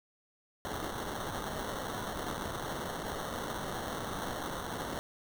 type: noise with sample-and-hold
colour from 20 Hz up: white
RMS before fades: -38 dBFS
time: 0.65-4.99 s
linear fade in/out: 0 ms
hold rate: 2450 Hz
effects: none